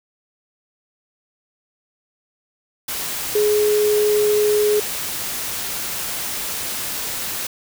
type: tone in noise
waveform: sine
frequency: 420 Hz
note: G#4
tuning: 19 cents sharp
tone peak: -14 dBFS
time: 3.35-4.8 s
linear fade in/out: 5 ms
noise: white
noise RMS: -26 dBFS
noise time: 2.88-7.47 s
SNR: +9 dB
effects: none